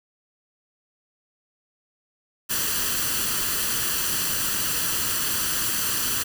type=noise with comb filter; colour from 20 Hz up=white; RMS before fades=-25 dBFS; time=2.49-6.24 s; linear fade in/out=20 ms; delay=0.67 ms; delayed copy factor=+0.6; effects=none